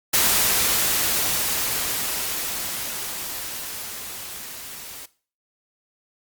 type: noise with level ramp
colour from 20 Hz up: white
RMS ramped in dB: -18 to -38 dBFS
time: 0.13-5.06 s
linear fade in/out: 10 ms
effects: noise-tail reverb RT60 0.4 s tail -18 dB re dry + Opus 48 kbps